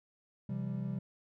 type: chord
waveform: triangle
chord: C major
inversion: none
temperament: equal with one note detuned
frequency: 130.81 / 169.06 / 196 Hz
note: C3 / E3 / G3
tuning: 0 / +44 / 0 cents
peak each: -36 / -39 / -36 dBFS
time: 0.49-0.99 s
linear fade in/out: 5 ms
effects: none